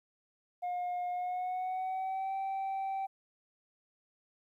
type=tone with pitch glide; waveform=sine; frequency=715 to 775.2 Hz; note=F5 to G5; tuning=+41 to -20 cents; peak=-30 dBFS; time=0.62-3.07 s; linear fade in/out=20 ms; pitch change=+139 cents; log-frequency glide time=1.1-2.35 s; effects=tanh soft clip ceiling -32 dBFS + 12-bit